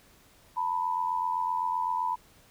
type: tone pair together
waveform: sine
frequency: 900 / 987.8 Hz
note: A5 / B5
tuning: +39 / 0 cents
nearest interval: major second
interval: 161 cents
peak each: -31 / -28 dBFS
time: 0.56-2.16 s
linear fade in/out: 20 ms
effects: pink hiss -59 dBFS RMS until 2.5 s